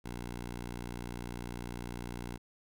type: tone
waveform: 10% pulse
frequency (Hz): 60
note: B1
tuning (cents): -49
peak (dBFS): -31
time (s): 0.04-2.38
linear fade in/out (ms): 20
effects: none